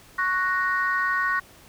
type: chord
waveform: sine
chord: F# major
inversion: second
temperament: equal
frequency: 1108.7 / 1480 / 1864.7 Hz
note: C#6 / F#6 / A#6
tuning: 0 / 0 / 0 cents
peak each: -25 dBFS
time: 0.18-1.4 s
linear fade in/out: 10 ms
effects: tanh soft clip ceiling -13 dBFS + pink hiss -51 dBFS RMS until 1.68 s